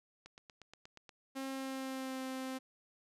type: click train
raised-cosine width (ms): 0.2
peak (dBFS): -35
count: 8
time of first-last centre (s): 0.26-1.092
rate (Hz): 8.41
type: tone with pitch glide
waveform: sawtooth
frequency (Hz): 268 to 261.6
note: C4 to C4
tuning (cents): +42 to 0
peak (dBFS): -35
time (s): 1.35-2.59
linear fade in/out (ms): 20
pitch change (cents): -42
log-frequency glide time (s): 1.48-2.21
effects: resampled to 32000 Hz